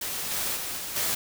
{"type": "noise with level steps", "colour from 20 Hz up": "white", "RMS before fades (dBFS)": [-32, -29, -33, -35, -27], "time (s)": [0.01, 1.15], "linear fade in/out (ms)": 5, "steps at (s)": [0.3, 0.55, 0.77, 0.95], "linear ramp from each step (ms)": 20, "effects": []}